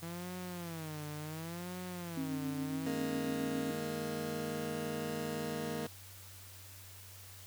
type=tone with vibrato; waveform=sawtooth; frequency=164.81 Hz; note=E3; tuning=in tune; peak=-37 dBFS; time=0.02-2.87 s; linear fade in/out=10 ms; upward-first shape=sine; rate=0.7 Hz; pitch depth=170 cents each way
type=tone with tremolo; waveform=sine; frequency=268.9 Hz; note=C4; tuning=47 cents sharp; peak=-34 dBFS; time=2.17-3.71 s; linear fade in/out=5 ms; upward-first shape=triangle; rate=7.3 Hz; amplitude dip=45%
type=chord; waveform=20% pulse; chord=D# suspended fourth; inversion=none; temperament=just; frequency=155.56 / 207.4 / 233.3 Hz; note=D#3 / G#3 / A#3; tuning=0 / -2 / +2 cents; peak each=-37 / -39 / -35 dBFS; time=2.86-5.87 s; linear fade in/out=5 ms
effects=added 95 Hz sine -54 dBFS peak until 7.46 s + white hiss -54 dBFS RMS until 7.46 s